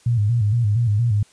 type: tone with vibrato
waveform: sine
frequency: 111 Hz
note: A2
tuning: 16 cents sharp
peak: -15 dBFS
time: 0.06-1.23 s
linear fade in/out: 5 ms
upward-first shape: square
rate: 4.3 Hz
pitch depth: 120 cents each way
effects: white hiss -54 dBFS RMS until 1.32 s + resampled to 22050 Hz